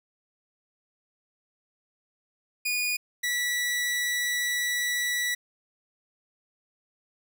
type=tone pair in turn; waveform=sawtooth; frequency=2453 / 1950.9 Hz; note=D#7 / B6; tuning=-25 / -22 cents; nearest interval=major third; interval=397 cents; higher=first; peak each=-22 dBFS; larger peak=neither; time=2.65-2.97 / 3.23-5.35 s; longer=second; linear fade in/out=10 ms; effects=none